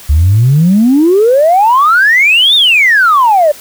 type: exponential two-way sweep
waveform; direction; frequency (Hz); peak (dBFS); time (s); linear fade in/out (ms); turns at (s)
sine; up then down; 69.3 to 3729 to 573; -3; 0.09-3.52; 10; 2.55
effects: tanh soft clip ceiling 0 dBFS + white hiss -33 dBFS RMS until 3.6 s